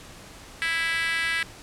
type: tone with high-pass filter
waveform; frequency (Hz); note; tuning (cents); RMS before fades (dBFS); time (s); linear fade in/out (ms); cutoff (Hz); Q
5% pulse; 329.6; E4; 0; -26; 0.62-1.43; 0; 1800; 4.3
effects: pink hiss -45 dBFS RMS until 1.62 s + low-pass 10000 Hz 12 dB/octave